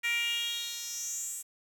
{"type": "tone with high-pass filter sweep", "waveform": "10% pulse", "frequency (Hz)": 470, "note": "A#4", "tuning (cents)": 14, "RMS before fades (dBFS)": -34, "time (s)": [0.03, 1.43], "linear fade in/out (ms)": 20, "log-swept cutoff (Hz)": [2100, 8900], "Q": 4.7, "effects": ["9-bit"]}